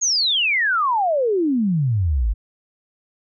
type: exponential sweep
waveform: sine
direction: down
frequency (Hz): 6770 to 47.54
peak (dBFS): -16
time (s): 0.01-2.34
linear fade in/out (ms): 20
effects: none